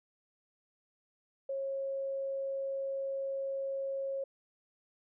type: tone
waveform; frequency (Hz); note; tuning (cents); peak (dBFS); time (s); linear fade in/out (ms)
sine; 544; C#5; -33; -33; 1.49-4.24; 5
effects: none